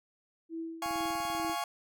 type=tone with tremolo; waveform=sine; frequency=327.9 Hz; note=E4; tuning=9 cents flat; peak=-34 dBFS; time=0.49-1.56 s; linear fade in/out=50 ms; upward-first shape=triangle; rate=2.3 Hz; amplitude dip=75%
type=chord; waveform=40% pulse; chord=Db major; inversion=first; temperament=equal; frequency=698.5 / 830.6 / 1108.7 Hz; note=F5 / Ab5 / Db6; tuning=0 / 0 / 0 cents; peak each=-36 dBFS; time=0.82-1.64 s; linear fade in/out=2 ms
type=click train; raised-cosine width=3 ms; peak=-37 dBFS; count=14; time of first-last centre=0.86-1.497 s; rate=20.4 Hz
effects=none